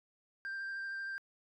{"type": "tone with vibrato", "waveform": "sine", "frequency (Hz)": 1581, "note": "G6", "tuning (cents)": 14, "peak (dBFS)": -35, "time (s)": [0.45, 1.18], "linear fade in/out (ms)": 0, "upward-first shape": "sine", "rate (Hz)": 13, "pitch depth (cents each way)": 12, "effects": ["tanh soft clip ceiling -37 dBFS"]}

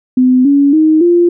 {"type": "tone with pitch steps", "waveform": "sine", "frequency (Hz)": [254.2, 282.1, 313, 347.2], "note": ["C4", "C#4", "D#4", "F4"], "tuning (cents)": [-50, 30, 10, -10], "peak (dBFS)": -5, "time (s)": [0.17, 1.29], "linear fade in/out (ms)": 5, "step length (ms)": 280, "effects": []}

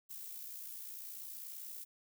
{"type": "noise with amplitude modulation", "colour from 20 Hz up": "violet", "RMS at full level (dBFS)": -45, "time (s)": [0.09, 1.85], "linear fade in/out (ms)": 20, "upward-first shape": "sine", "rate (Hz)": 60.4, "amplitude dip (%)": 45, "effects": []}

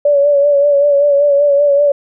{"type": "tone with vibrato", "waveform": "sine", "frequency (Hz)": 572, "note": "D5", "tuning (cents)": -46, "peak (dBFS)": -7, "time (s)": [0.05, 1.92], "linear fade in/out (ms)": 5, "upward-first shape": "sine", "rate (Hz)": 5.2, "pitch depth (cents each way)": 39, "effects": []}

